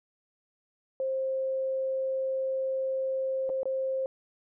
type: tone with dropouts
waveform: sine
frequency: 529 Hz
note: C5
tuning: 19 cents sharp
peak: -27 dBFS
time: 1-4.06 s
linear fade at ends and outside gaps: 1 ms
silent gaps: 3.493-3.499 / 3.632-3.655 s
effects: none